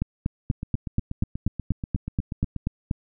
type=two click trains; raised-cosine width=5 ms; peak=-11 / -17 dBFS; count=13 / 18; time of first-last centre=0.02-2.912 / 0.51-2.563 s; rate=4.15 / 8.28 Hz; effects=none